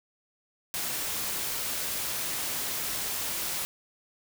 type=noise; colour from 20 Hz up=white; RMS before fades=-32 dBFS; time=0.74-3.65 s; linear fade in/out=0 ms; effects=none